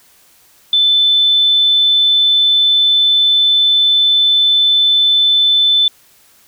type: tone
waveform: sine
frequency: 3520 Hz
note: A7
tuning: in tune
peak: -8 dBFS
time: 0.73-5.88 s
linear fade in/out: 2 ms
effects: white hiss -49 dBFS RMS until 6.47 s